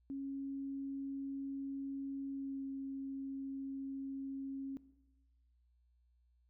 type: tone with pitch glide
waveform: sine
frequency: 274.2 to 271.4 Hz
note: C#4 to C#4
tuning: -19 to -36 cents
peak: -39 dBFS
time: 0.1-4.77 s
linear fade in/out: 0 ms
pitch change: -17 cents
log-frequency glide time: 2.31-2.63 s
effects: noise-tail reverb RT60 1.0 s tail -18 dB re dry + added 60 Hz sine -69 dBFS peak until 6.49 s